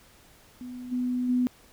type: tone with level steps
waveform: sine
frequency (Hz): 249.1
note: B3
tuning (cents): +15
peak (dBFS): -36 / -25 / -21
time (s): 0.61-1.47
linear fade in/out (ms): 0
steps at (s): 0.91 / 1.28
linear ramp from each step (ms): 20
effects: pink hiss -56 dBFS RMS until 1.72 s